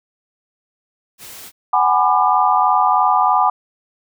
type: noise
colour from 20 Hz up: white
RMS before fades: -36 dBFS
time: 1.18-1.52 s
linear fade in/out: 50 ms
type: chord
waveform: sine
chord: G# half-diminished seventh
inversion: third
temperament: just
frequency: 747.5 / 830.6 / 996.7 / 1196.1 Hz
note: F#5 / G#5 / B5 / D6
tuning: +17 / 0 / +16 / +31 cents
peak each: -17 dBFS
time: 1.73-3.5 s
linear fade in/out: 5 ms
effects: none